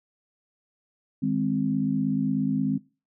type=chord; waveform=sine; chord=Ab major; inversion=second; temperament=equal with one note detuned; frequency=155.56 / 205 / 261.6 Hz; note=Eb3 / Ab3 / C4; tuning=0 / -22 / 0 cents; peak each=-29 / -27 / -25 dBFS; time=1.22-2.78 s; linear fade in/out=10 ms; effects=noise-tail reverb RT60 0.3 s tail -18 dB re dry